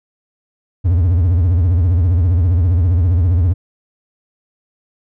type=tone with vibrato; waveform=triangle; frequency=87.31 Hz; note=F2; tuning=in tune; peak=-8 dBFS; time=0.84-3.54 s; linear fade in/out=20 ms; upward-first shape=sine; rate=15 Hz; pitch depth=170 cents each way; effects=none